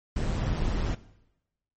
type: noise with amplitude modulation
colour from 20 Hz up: brown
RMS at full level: -25 dBFS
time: 0.16-0.95 s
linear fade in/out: 5 ms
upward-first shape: sine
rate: 163 Hz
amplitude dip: 55%
effects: noise-tail reverb RT60 0.9 s tail -18 dB re dry + MP3 32 kbps